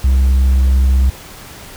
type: tone with hard clipping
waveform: triangle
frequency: 65.41 Hz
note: C2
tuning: in tune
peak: -7 dBFS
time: 0.04-1.1 s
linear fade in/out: 5 ms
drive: 1 dB
effects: pink hiss -35 dBFS RMS until 1.76 s